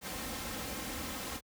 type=noise with comb filter; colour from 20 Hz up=pink; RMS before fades=-39 dBFS; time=0.01-1.41 s; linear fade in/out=50 ms; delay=3.8 ms; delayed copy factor=+0.55; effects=high-pass 60 Hz 12 dB/octave